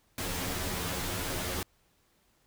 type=noise with comb filter; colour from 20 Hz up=pink; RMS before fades=-34 dBFS; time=0.18-1.63 s; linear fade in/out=2 ms; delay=11 ms; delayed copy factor=+0.9; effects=pink hiss -69 dBFS RMS until 2.46 s